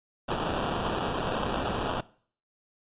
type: noise with sample-and-hold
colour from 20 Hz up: white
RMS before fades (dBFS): -30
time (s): 0.28-2.01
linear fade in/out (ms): 10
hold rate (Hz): 2100
effects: noise-tail reverb RT60 0.5 s tail -20 dB re dry + resampled to 8000 Hz